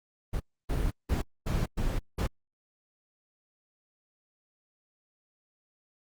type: noise bursts at uneven times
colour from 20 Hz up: brown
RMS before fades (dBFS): -28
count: 6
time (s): 0.33-0.4 / 0.69-0.91 / 1.09-1.22 / 1.46-1.66 / 1.77-1.99 / 2.18-2.27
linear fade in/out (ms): 10
effects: Opus 24 kbps